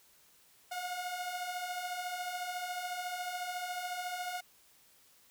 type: beating tone pair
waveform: sawtooth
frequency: 710 / 724 Hz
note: F5 / F#5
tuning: +28 / -38 cents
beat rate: 14 Hz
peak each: -39 / -34 dBFS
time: 0.71-4.41 s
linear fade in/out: 10 ms
effects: white hiss -64 dBFS RMS until 5.3 s